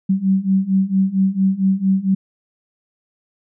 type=beating tone pair; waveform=sine; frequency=189.5 / 193.9 Hz; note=F#3 / G3; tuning=+42 / -19 cents; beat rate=4.4 Hz; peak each=-18 / -16 dBFS; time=0.09-2.15 s; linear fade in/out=10 ms; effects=none